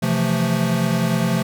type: chord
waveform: square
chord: F major seventh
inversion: second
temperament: equal with one note detuned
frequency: 130.81 / 164.81 / 174.61 / 221.9 Hz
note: C3 / E3 / F3 / A3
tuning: 0 / 0 / 0 / +15 cents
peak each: -24 / -27 / -22 / -23 dBFS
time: 0.02-1.43 s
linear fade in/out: 10 ms
effects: none